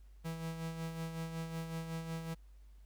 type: tone with tremolo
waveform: 45% pulse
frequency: 163.5 Hz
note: E3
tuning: 14 cents flat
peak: -37 dBFS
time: 0.24-2.35 s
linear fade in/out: 20 ms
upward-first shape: sine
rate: 5.4 Hz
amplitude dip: 50%
effects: added 50 Hz sine -54 dBFS peak until 2.85 s + pink hiss -75 dBFS RMS until 2.85 s